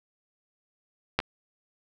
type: clicks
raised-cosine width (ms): 0.3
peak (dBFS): -6 / -23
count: 2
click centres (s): 1.19 / 1.202
effects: none